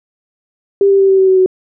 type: tone with pitch steps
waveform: sine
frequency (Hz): 396.9 / 392.8 / 388.7 / 384.7 / 380.7 / 376.8 / 372.9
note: G4 / G4 / G4 / G4 / F#4 / F#4 / F#4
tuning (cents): +22 / +4 / -15 / -33 / +49 / +32 / +14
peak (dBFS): -6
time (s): 0.81-1.461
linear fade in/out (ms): 2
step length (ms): 93
effects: none